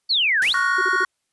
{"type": "exponential two-way sweep", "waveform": "sine", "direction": "down then up", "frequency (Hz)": [4625, 1480, 4625], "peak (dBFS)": -16, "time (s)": [0.09, 0.54], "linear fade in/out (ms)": 20, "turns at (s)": 0.41}
{"type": "noise with exponential decay", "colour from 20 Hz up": "white", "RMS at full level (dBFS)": -29, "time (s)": [0.42, 0.98], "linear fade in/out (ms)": 2, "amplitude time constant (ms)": 120}
{"type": "chord", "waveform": "triangle", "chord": "Gb major seventh", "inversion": "second", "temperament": "equal with one note detuned", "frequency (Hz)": [1108.7, 1423.8, 1480, 1864.7], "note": ["Db6", "F6", "Gb6", "Bb6"], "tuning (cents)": [0, 33, 0, 0], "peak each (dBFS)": [-21, -22, -20, -23], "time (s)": [0.54, 1.05], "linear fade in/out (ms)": 2}
{"type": "tone bursts", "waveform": "sine", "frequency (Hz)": 373.7, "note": "F#4", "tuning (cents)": 17, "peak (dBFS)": -25, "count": 4, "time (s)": [0.78, 1.037], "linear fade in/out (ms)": 5, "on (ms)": 35, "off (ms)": 39}
{"effects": ["white hiss -74 dBFS RMS until 1.32 s", "resampled to 24000 Hz"]}